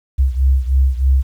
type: beating tone pair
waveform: sine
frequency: 65.41 / 68.61 Hz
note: C2 / C#2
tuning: 0 / -17 cents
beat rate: 3.2 Hz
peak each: -12 / -15 dBFS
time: 0.18-1.23 s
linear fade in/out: 20 ms
effects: tanh soft clip ceiling -4 dBFS + 8-bit